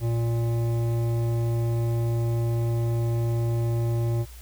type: tone with hard clipping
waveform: triangle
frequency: 116.54 Hz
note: A#2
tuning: in tune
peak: -24 dBFS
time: 0-4.26 s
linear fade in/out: 50 ms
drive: 16 dB
effects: added 60 Hz sine -41 dBFS peak until 4.41 s + white hiss -50 dBFS RMS until 4.41 s